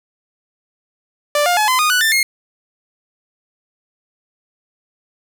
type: tone with pitch steps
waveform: sawtooth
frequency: 588 / 707.4 / 851 / 1023.8 / 1231.6 / 1481.7 / 1782.5 / 2144 Hz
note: D5 / F5 / G#5 / C6 / D#6 / F#6 / A6 / C7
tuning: +2 / +22 / +42 / -38 / -18 / +2 / +22 / +42 cents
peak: -9 dBFS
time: 1.35-2.23 s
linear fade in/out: 2 ms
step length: 110 ms
effects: none

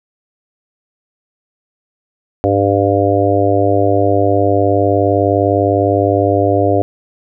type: harmonic tone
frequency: 99.7 Hz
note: G2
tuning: 30 cents sharp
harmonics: 1 / 3 / 4 / 5 / 6 / 7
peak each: -17 / -17 / -17 / -17 / -17 / -17 dBFS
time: 2.44-6.82 s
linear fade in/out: 0 ms
effects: none

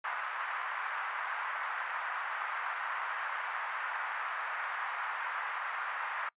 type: band-pass noise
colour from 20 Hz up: white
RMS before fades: -37 dBFS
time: 0.04-6.29 s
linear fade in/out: 5 ms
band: 910 to 1700 Hz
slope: 24 dB/octave
effects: noise-tail reverb RT60 0.1 s tail -24 dB re dry + resampled to 8000 Hz

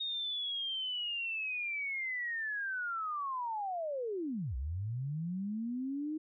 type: linear two-way sweep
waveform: sine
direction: down then up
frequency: 3729 to 59 to 315.6 Hz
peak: -34 dBFS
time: 0-6.18 s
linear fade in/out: 10 ms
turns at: 4.56 s
effects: none

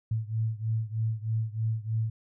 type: beating tone pair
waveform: sine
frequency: 110 / 113.2 Hz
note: A2 / A2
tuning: 0 / +50 cents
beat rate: 3.2 Hz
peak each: -29 / -31 dBFS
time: 0.11-2.1 s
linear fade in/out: 5 ms
effects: none

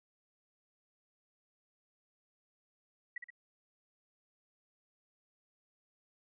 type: tone with echo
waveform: sine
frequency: 1937 Hz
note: B6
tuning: 34 cents flat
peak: -37 dBFS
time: 3.16-3.18 s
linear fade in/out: 5 ms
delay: 62 ms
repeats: 2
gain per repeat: -5 dB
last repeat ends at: 3.304 s
effects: none

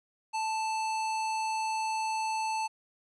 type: tone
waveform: square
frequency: 880 Hz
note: A5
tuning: in tune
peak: -30 dBFS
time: 0.33-2.68 s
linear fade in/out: 20 ms
effects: resampled to 22050 Hz + 11-bit

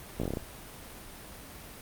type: slowing click train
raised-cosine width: 2 ms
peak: -18 dBFS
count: 8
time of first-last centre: 0.2-0.372 s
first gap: 16 ms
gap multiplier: 1.14
effects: pink hiss -46 dBFS RMS until 1.81 s + Opus 32 kbps

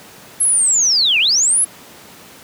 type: linear two-way sweep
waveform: sine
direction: down then up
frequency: 11150 to 2326 to 11150 Hz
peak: -11 dBFS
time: 0.4-1.65 s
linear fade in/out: 10 ms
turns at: 1.19 s
effects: pink hiss -40 dBFS RMS until 2.43 s + high-pass 150 Hz 12 dB/octave

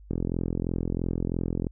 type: click train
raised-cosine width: 3 ms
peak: -15 dBFS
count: 68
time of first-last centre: 0.11-1.668 s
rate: 43 Hz
effects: added 50 Hz sine -46 dBFS peak until 1.71 s

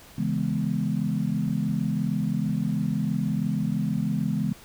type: chord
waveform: sine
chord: C# minor seventh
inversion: none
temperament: equal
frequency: 138.59 / 164.81 / 207.7 / 246.9 Hz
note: C#3 / E3 / G#3 / B3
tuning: 0 / 0 / 0 / 0 cents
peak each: -30 / -28 / -27 / -31 dBFS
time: 0.18-4.53 s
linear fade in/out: 5 ms
effects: pink hiss -49 dBFS RMS until 4.64 s

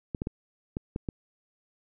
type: clicks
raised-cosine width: 3 ms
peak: -18 dBFS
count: 6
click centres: 0.148 / 0.219 / 0.271 / 0.769 / 0.961 / 1.088 s
effects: none

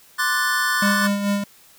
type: chord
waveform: square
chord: D dominant seventh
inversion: third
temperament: equal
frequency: 1046.5 / 1174.7 / 1480 / 1760 Hz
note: C6 / D6 / F#6 / A6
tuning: 0 / 0 / 0 / 0 cents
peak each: -28 / -27 / -24 / -23 dBFS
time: 0.18-1.08 s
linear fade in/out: 20 ms
type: tone with tremolo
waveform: square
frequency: 201.9 Hz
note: G#3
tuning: 49 cents flat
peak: -18 dBFS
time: 0.82-1.44 s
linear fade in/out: 5 ms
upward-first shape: sine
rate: 4.6 Hz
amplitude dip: 50%
effects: white hiss -51 dBFS RMS until 1.78 s

